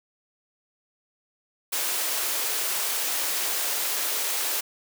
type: high-pass noise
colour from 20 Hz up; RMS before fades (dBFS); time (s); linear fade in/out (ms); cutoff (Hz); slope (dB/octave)
white; -27; 1.72-4.61; 10; 340; 24
effects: none

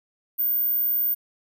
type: tone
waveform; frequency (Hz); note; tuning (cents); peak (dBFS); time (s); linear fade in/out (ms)
sine; 14460; A9; +46; -20; 0.38-1.15; 20
effects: none

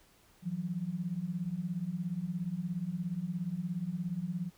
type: beating tone pair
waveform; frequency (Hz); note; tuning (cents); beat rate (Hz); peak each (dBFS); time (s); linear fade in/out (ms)
sine; 164.81 / 181.81; E3 / F#3; 0 / -30; 17; -37 / -35; 0.42-4.51; 50
effects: pink hiss -64 dBFS RMS until 4.57 s

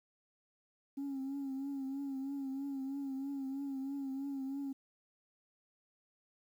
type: tone with vibrato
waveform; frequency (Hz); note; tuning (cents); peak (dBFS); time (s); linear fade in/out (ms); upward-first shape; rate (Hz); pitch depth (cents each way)
sine; 273.1; C#4; -26; -35; 0.97-4.73; 10; triangle; 3.1; 60
effects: tanh soft clip ceiling -35 dBFS + 11-bit

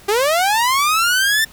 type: linear sweep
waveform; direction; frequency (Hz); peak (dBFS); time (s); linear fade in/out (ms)
sawtooth; up; 388.5 to 1803; -10; 0.08-1.45; 10
effects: pink hiss -44 dBFS RMS until 1.52 s

